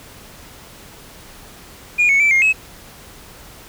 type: tone with pitch steps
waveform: sine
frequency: 2432 / 2211 / 2324 / 2131 / 2574 Hz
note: D#7 / C#7 / D7 / C7 / E7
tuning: -40 / -5 / -19 / +31 / -42 cents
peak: -9 dBFS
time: 1.98-2.53 s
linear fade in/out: 20 ms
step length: 110 ms
effects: tanh soft clip ceiling -9 dBFS + pink hiss -41 dBFS RMS until 3.68 s